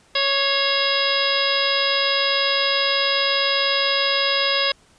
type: harmonic tone with a mistuned harmonic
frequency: 554.4 Hz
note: C#5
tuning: in tune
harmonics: 1 / 2 / 3 / 4 / 5 / 6 / 7 / 8 / 9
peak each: -25 / -27 / -27 / -28 / -26 / -25 / -25 / -34 / -25 dBFS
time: 0.15-4.72 s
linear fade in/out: 5 ms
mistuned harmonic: 4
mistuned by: -54 cents
effects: pink hiss -55 dBFS RMS until 4.98 s + resampled to 22050 Hz